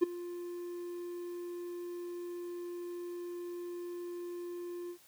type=tone with ADSR envelope; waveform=triangle; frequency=350.3 Hz; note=F4; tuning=5 cents sharp; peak=-18 dBFS; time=0.01-4.98 s; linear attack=22 ms; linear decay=11 ms; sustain=-19 dB; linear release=83 ms; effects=white hiss -62 dBFS RMS until 5.07 s